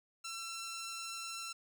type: tone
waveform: 10% pulse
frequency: 1348 Hz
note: E6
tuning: 38 cents sharp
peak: -33 dBFS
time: 0.24-1.53 s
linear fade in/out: 10 ms
effects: none